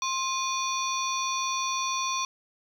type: tone cluster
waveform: sine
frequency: 1059 / 2457 / 3495 / 4427 / 5810 Hz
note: C6 / D#7 / A7 / C#8 / F#8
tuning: +21 / -22 / -12 / -3 / -32 cents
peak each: -29 / -35 / -36 / -37 / -33 dBFS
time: 0.02-2.25 s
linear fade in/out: 2 ms
effects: 9-bit